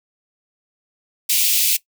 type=high-pass noise; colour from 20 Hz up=white; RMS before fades=-17 dBFS; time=1.29-1.77 s; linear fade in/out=10 ms; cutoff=2300 Hz; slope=48 dB/octave; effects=noise-tail reverb RT60 0.1 s tail -18 dB re dry